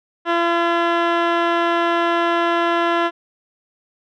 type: tone with low-pass filter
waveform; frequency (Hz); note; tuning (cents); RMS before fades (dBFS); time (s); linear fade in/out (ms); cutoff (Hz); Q
15% pulse; 340.1; F4; -46; -18; 0.25-3.11; 50; 2300; 2.2
effects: none